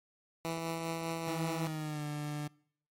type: tone with tremolo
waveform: 10% pulse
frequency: 164.81 Hz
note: E3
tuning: in tune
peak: -25 dBFS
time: 0.45-1.67 s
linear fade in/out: 0 ms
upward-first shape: triangle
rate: 5 Hz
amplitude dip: 35%
type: tone with pitch glide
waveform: 30% pulse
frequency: 160 to 148.43 Hz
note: D#3 to D3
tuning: +49 to +19 cents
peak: -33 dBFS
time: 1.27-2.48 s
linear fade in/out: 10 ms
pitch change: -130 cents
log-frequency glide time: 1.59-2.05 s
effects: noise-tail reverb RT60 0.6 s tail -24 dB re dry + MP3 64 kbps